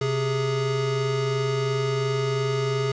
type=tone pair together; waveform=square; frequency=130.81 / 415.3 Hz; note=C3 / G#4; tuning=0 / 0 cents; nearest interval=octave + minor sixth; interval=2000 cents; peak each=-26 dBFS; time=0.01-2.92 s; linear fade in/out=5 ms; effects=resampled to 16000 Hz + 8-bit